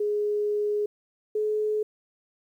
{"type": "tone pair in turn", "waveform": "sine", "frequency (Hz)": [416.7, 426.4], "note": ["G#4", "G#4"], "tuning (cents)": [6, 46], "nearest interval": "unison", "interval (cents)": 40, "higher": "second", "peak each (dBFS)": -23, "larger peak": "neither", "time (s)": [[0, 0.86], [1.35, 1.83]], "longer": "first", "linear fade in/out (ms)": 5, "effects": ["10-bit"]}